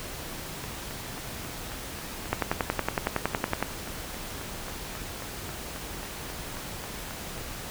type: two click trains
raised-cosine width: 0.5 ms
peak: -9 / -23 dBFS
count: 15 / 26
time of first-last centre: 2.33-3.626 / 0.64-7.379 s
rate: 10.8 / 3.71 Hz
effects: pink hiss -38 dBFS RMS until 7.7 s